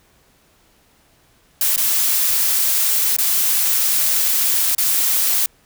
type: noise with dropouts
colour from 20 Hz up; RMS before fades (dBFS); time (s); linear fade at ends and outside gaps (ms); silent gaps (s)
blue; -17; 1.61-5.46; 2; 1.762-1.777 / 3.165-3.185 / 4.75-4.781
effects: pink hiss -56 dBFS RMS until 5.65 s